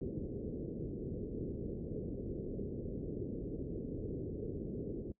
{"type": "low-pass noise", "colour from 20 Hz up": "white", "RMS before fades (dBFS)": -41, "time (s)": [0.01, 5.12], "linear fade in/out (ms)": 5, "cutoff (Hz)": 460, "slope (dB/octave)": 48, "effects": ["noise-tail reverb RT60 0.1 s tail -23 dB re dry"]}